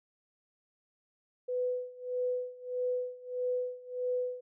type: tone with tremolo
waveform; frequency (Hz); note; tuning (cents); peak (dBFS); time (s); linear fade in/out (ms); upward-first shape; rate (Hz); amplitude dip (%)
sine; 498.7; B4; +17; -28; 1.48-4.41; 10; sine; 1.6; 90
effects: none